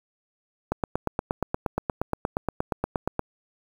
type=click train; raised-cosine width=1 ms; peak=-10 dBFS; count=22; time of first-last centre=0.72-3.193 s; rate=8.49 Hz; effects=7-bit